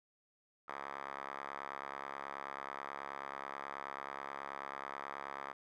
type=tone with band-pass filter; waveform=5% pulse; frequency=69.3 Hz; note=C#2; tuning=in tune; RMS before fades=-45 dBFS; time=0.68-5.53 s; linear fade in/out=5 ms; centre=1300 Hz; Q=8.1; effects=none